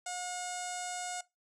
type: tone with low-pass filter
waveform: sawtooth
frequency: 720 Hz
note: F#5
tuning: 47 cents flat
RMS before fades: -39 dBFS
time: 0.06-1.21 s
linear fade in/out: 5 ms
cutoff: 7800 Hz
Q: 6.3
effects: noise-tail reverb RT60 0.2 s tail -20 dB re dry